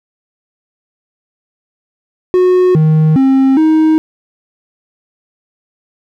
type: tone with pitch steps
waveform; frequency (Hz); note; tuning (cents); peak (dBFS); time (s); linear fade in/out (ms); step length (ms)
triangle; 365.3 / 156.3 / 267 / 314.8; F#4 / D#3 / C4 / D#4; -22 / +8 / +35 / +20; -4; 2.34-3.98; 0; 410
effects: none